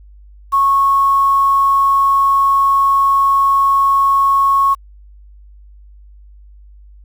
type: tone with quantisation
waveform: sine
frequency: 1100 Hz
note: C#6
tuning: 14 cents flat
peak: -9 dBFS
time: 0.52-4.75 s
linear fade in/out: 20 ms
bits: 6
effects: added 50 Hz sine -38 dBFS peak until 7.04 s